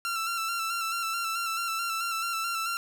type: tone with vibrato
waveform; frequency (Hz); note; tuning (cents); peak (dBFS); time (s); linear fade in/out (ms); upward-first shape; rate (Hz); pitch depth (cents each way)
sawtooth; 1351; E6; +42; -25; 0.05-2.77; 0; square; 4.6; 31
effects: 9-bit